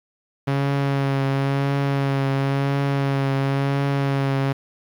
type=tone with vibrato; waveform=sawtooth; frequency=138.1 Hz; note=C#3; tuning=6 cents flat; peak=-15 dBFS; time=0.47-4.53 s; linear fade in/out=10 ms; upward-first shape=triangle; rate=0.96 Hz; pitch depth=25 cents each way; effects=low-pass 3000 Hz 12 dB/octave + 8-bit